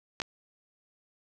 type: clicks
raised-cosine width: 0.2 ms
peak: -15 dBFS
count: 2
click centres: 0.201 / 0.218 s
effects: none